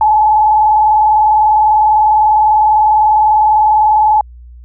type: tone with vibrato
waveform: sine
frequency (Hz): 856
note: A5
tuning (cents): -48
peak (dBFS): -6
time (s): 0.01-4.21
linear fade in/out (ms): 2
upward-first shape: square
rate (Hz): 20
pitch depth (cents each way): 40
effects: added 60 Hz sine -32 dBFS peak until 4.64 s